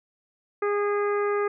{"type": "harmonic tone", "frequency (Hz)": 410, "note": "G#4", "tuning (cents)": -22, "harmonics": [1, 2, 3, 4, 5, 6], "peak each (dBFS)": [-23, -36, -30, -37, -38, -47], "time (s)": [0.62, 1.48], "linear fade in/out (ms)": 5, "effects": []}